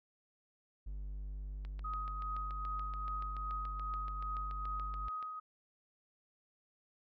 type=tone; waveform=triangle; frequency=49.73 Hz; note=G1; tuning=26 cents sharp; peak=-38 dBFS; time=0.86-5.09 s; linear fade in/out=10 ms
type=click train; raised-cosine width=0.3 ms; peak=-37 dBFS; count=26; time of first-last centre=1.65-5.227 s; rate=6.99 Hz
type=tone with tremolo; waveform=sine; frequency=1256 Hz; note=D#6; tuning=16 cents sharp; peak=-37 dBFS; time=1.84-5.4 s; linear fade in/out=10 ms; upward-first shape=triangle; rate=2.5 Hz; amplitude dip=45%
effects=none